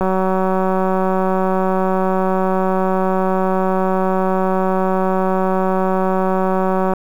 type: click train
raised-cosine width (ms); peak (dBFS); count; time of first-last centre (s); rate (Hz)
1; -5; 1303; 0.01-6.936; 188
effects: 7-bit